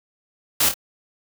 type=noise with echo; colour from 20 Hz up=white; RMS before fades=-18 dBFS; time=0.6-0.69 s; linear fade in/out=5 ms; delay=26 ms; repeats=2; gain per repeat=-7 dB; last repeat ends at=0.742 s; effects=none